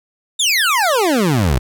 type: exponential sweep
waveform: 25% pulse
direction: down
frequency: 3751 to 56.1 Hz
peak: -9 dBFS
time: 0.39-1.59 s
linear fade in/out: 10 ms
effects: none